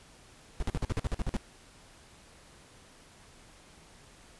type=noise bursts; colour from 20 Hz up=brown; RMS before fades=-29 dBFS; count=11; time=0.6-1.366 s; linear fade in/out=0 ms; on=26 ms; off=48 ms; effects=pink hiss -56 dBFS RMS until 4.39 s + resampled to 24000 Hz